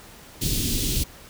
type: band-stop noise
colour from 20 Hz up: pink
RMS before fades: -24 dBFS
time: 0.41-1.04 s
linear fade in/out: 10 ms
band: 340 to 3100 Hz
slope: 24 dB/octave
effects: pink hiss -46 dBFS RMS until 1.29 s